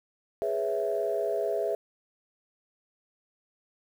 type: chord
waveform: sine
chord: C# minor seventh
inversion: second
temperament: equal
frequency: 415.3 / 493.9 / 554.4 / 659.3 Hz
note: G#4 / B4 / C#5 / E5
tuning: 0 / 0 / 0 / 0 cents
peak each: -30 / -34 / -34 / -29 dBFS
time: 0.42-1.75 s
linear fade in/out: 0 ms
effects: tanh soft clip ceiling -17 dBFS + 9-bit